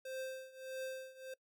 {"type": "tone with tremolo", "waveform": "square", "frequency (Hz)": 523.3, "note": "C5", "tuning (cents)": 0, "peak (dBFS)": -40, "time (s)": [0.05, 1.34], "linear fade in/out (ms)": 5, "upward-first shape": "triangle", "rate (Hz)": 1.6, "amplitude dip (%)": 90, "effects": ["noise-tail reverb RT60 0.1 s tail -22 dB re dry"]}